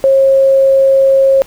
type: tone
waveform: sine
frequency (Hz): 540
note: C#5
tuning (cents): -45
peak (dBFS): -5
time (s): 0.04-1.42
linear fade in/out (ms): 0
effects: pink hiss -39 dBFS RMS until 1.46 s